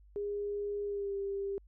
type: tone with pitch glide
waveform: sine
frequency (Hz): 408.6 to 396.3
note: G#4 to G4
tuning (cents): -28 to +19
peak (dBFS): -33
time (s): 0.16-1.58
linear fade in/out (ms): 0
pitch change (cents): -53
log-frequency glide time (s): 0.84-1.15
effects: added 50 Hz sine -56 dBFS peak until 1.67 s